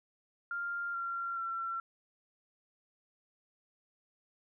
sine tone with pitch steps, 1396.9 / 1375.3 / 1354 Hz, F6 / F6 / E6, 0 / -27 / +46 cents, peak -34 dBFS, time 0.51-1.8 s, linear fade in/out 2 ms, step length 430 ms, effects none

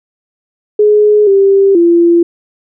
sine tone with pitch steps, 419.9 / 393 / 341.4 Hz, G#4 / G4 / F4, +19 / +4 / -39 cents, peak -4 dBFS, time 0.79-2.23 s, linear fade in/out 5 ms, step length 480 ms, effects none

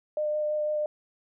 sine tone with vibrato, 604 Hz, D5, 48 cents sharp, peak -25 dBFS, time 0.17-0.86 s, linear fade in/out 2 ms, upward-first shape sine, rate 6 Hz, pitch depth 10 cents each way, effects none

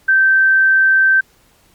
sine tone, 1555 Hz, G6, 14 cents flat, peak -8 dBFS, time 0.08-1.21 s, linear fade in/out 10 ms, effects pink hiss -53 dBFS RMS until 1.74 s + MP3 96 kbps

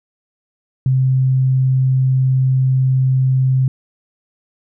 sine tone, 130.81 Hz, C3, in tune, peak -11 dBFS, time 0.86-3.68 s, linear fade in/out 2 ms, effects none

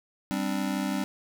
square chord, G suspended fourth, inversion none, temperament just, 196 / 261.3 / 294 Hz, G3 / C4 / D4, 0 / -2 / +2 cents, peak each -31 / -33 / -33 dBFS, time 0.31-1.04 s, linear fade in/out 0 ms, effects none

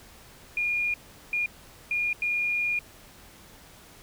sine tone bursts at uneven times, 2426 Hz, D#7, 44 cents flat, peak -24 dBFS, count 4, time 0.57-0.94 / 1.33-1.46 / 1.91-2.13 / 2.22-2.79 s, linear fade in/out 2 ms, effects pink hiss -51 dBFS RMS until 4.02 s

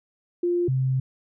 sine tone pair in turn, 350 / 131.1 Hz, F4 / C3, +4 / +4 cents, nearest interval octave + perfect fourth, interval 1700 cents, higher first, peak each -20 / -20 dBFS, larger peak neither, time 0.43-0.68 / 0.68-1 s, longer second, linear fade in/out 5 ms, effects none

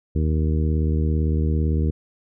harmonic tone, 77.78 Hz, D#2, in tune, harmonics 1 / 2 / 3 / 4 / 5 / 6, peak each -19 / -25 / -29 / -31 / -33 / -35 dBFS, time 0.15-1.91 s, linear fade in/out 10 ms, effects none

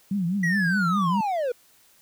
sine tone with vibrato, 185.1 Hz, F#3, 1 cent sharp, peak -22 dBFS, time 0.11-1.21 s, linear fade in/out 5 ms, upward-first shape triangle, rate 4.9 Hz, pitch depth 210 cents each way
triangle linear sweep, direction down, 1950 to 466.2 Hz, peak -21 dBFS, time 0.43-1.52 s, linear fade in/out 5 ms
effects white hiss -58 dBFS RMS until 2.01 s

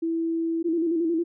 sine tone, 329.6 Hz, E4, in tune, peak -23 dBFS, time 0.02-0.63 s, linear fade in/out 10 ms
sine tone with vibrato, 332.1 Hz, E4, 13 cents sharp, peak -21 dBFS, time 0.64-1.24 s, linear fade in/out 20 ms, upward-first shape square, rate 11 Hz, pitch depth 58 cents each way
effects none

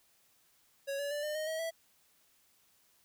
square tone with pitch steps, 554.4 / 570.3 / 586.7 / 603.5 / 620.9 / 638.7 / 657 Hz, C#5 / C#5 / D5 / D5 / D#5 / D#5 / E5, 0 / +49 / -2 / +47 / -4 / +45 / -6 cents, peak -35 dBFS, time 0.87-1.71 s, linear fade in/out 20 ms, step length 120 ms, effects white hiss -69 dBFS RMS until 3.04 s

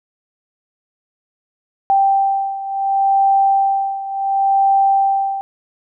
sine beating tone pair, 784 / 784.7 Hz, G5 / G5, 0 / +2 cents, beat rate 0.7 Hz, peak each -14 / -18 dBFS, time 1.9-5.41 s, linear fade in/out 0 ms, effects none

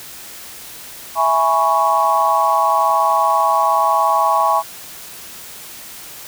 sine chord, C# minor seventh, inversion first, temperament equal, 659.3 / 830.6 / 987.8 / 1108.7 Hz, E5 / G#5 / B5 / C#6, 0 / 0 / 0 / 0 cents, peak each -20 / -17 / -19 / -16 dBFS, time 1.15-4.63 s, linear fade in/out 50 ms, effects white hiss -35 dBFS RMS until 6.27 s

